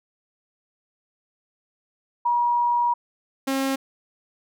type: tone pair in turn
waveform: sine / sawtooth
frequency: 958 / 269.4 Hz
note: A#5 / C#4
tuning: +47 / -49 cents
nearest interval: octave + minor seventh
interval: 2196 cents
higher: first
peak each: -18 dBFS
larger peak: neither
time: 2.25-2.94 / 3.47-3.76 s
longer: first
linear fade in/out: 10 ms
effects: none